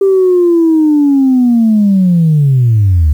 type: linear sweep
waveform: sine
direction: down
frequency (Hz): 394.4 to 70.9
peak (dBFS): -4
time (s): 0.01-3.13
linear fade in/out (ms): 5
effects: tanh soft clip ceiling -2 dBFS + 7-bit